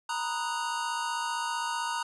square chord, B major seventh, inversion third, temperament equal, 932.3 / 987.8 / 1244.5 / 1480 Hz, A#5 / B5 / D#6 / F#6, 0 / 0 / 0 / 0 cents, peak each -33 / -39 / -38 / -38 dBFS, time 0.09-2.03 s, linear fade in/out 5 ms, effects resampled to 24000 Hz + 10-bit

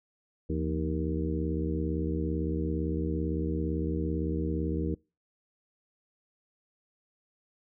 harmonic tone with a mistuned harmonic, 77.78 Hz, D#2, in tune, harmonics 1 / 2 / 3 / 4 / 5 / 6, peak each -32 / -34 / -38 / -34 / -38 / -38 dBFS, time 0.49-4.95 s, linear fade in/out 10 ms, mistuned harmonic 2, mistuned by +130 cents, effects noise-tail reverb RT60 0.3 s tail -26 dB re dry

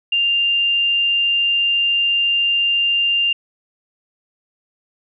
sine tone, 2794 Hz, F7, in tune, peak -14 dBFS, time 0.12-3.33 s, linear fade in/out 5 ms, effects none

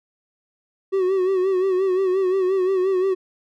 triangle tone with vibrato, 376.3 Hz, F#4, 29 cents sharp, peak -15 dBFS, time 0.92-3.15 s, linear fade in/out 20 ms, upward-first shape sine, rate 5.7 Hz, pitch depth 62 cents each way, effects none

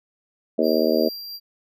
harmonic tone, 79 Hz, D#2, 27 cents sharp, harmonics 3 / 4 / 5 / 6 / 7 / 8, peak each -24 / -24 / -24 / -24 / -24 / -24 dBFS, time 0.58-1.09 s, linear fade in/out 10 ms
square tone with tremolo, 4742 Hz, D8, 16 cents sharp, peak -31 dBFS, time 0.62-1.4 s, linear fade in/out 50 ms, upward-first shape sine, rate 2.8 Hz, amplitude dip 30%
effects none

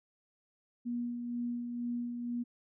sine tone with tremolo, 240.1 Hz, B3, 49 cents flat, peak -32 dBFS, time 0.85-2.44 s, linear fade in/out 20 ms, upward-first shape sine, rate 2.1 Hz, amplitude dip 40%, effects none

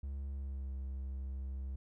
triangle tone with pitch glide, 68.9 to 66.51 Hz, C#2 to C2, -10 to +29 cents, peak -36 dBFS, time 0.03-1.76 s, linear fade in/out 5 ms, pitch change -61 cents, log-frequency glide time 0.32-0.72 s, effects none

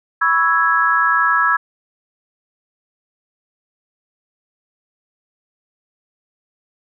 sine chord, C# minor seventh, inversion third, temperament equal, 987.8 / 1108.7 / 1318.5 / 1661.2 Hz, B5 / C#6 / E6 / G#6, 0 / 0 / 0 / 0 cents, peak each -22 / -21 / -16 / -16 dBFS, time 0.21-1.57 s, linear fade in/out 10 ms, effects none

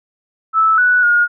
sine tone with pitch steps, 1311 / 1478 / 1431 Hz, E6 / F#6 / F6, -10 / -2 / +42 cents, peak -9 dBFS, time 0.53-1.28 s, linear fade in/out 50 ms, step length 250 ms, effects none

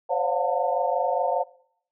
sine tone cluster, 520 / 567 / 702 / 727 / 899 Hz, C5 / C#5 / F5 / F#5 / A5, -11 / +39 / +9 / -31 / +37 cents, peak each -28 dBFS, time 0.09-1.44 s, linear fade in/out 20 ms, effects noise-tail reverb RT60 0.7 s tail -22 dB re dry

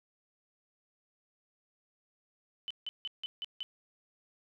sine tone bursts, 3020 Hz, F#7, 35 cents sharp, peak -35 dBFS, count 6, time 2.68-3.63 s, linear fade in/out 0 ms, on 25 ms, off 160 ms, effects none

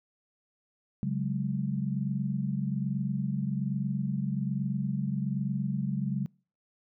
sine chord, C# suspended fourth, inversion none, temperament equal with one note detuned, 138.59 / 186.5 / 207.7 Hz, C#3 / F#3 / G#3, 0 / +14 / 0 cents, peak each -31 / -32 / -33 dBFS, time 1.03-6.26 s, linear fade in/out 0 ms, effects noise-tail reverb RT60 0.4 s tail -26 dB re dry

